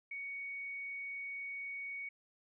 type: tone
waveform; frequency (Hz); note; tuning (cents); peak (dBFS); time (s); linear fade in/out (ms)
sine; 2234; C#7; +13; -40; 0.11-2.09; 5
effects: none